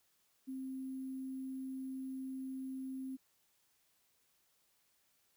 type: tone with sample-and-hold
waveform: sine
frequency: 263.6 Hz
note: C4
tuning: 13 cents sharp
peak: -40 dBFS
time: 0.47-3.17 s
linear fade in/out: 20 ms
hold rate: 11025 Hz
effects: white hiss -75 dBFS RMS until 5.36 s